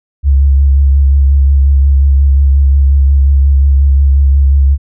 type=tone with vibrato; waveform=sine; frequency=69 Hz; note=C#2; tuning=7 cents flat; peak=-4 dBFS; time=0.23-4.78 s; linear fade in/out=50 ms; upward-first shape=sine; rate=5.6 Hz; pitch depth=30 cents each way; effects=none